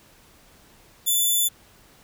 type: tone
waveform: 5% pulse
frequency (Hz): 3502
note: A7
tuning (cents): -9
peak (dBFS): -11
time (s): 1.06-1.49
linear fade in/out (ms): 20
effects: pink hiss -54 dBFS RMS until 2.03 s